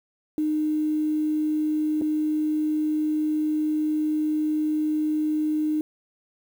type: tone with dropouts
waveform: sine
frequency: 306.7 Hz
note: D#4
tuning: 25 cents flat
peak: -21 dBFS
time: 0.38-5.81 s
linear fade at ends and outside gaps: 1 ms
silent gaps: 2.013-2.019 s
effects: 8-bit